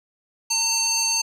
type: tone with band-pass filter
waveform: square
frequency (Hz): 902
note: A5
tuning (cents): +43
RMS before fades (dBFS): -22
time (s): 0.5-1.22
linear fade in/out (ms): 10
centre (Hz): 5700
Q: 3.9
effects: none